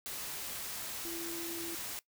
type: tone in noise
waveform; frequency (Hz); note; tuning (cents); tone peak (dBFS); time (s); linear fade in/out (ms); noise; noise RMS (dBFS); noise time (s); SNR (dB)
sine; 336.5; E4; +36; -41; 1.05-1.75; 0; white; -41; 0.06-1.99; -3
effects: noise-tail reverb RT60 0.1 s tail -19 dB re dry